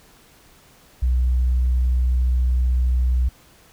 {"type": "tone", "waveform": "sine", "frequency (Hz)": 62.4, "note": "B1", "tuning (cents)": 19, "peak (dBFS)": -14, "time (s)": [1.02, 3.29], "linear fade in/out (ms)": 10, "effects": ["tanh soft clip ceiling -13 dBFS", "pink hiss -52 dBFS RMS until 3.72 s"]}